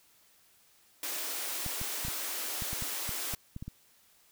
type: high-pass noise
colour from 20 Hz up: white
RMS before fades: -36 dBFS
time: 1.03-3.35 s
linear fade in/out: 2 ms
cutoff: 260 Hz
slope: 96 dB/octave
type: clicks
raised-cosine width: 5 ms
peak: -27 dBFS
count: 12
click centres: 1.663 / 1.815 / 2.05 / 2.083 / 2.622 / 2.731 / 2.823 / 3.092 / 3.338 / 3.564 / 3.625 / 3.68 s
effects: white hiss -64 dBFS RMS until 4.31 s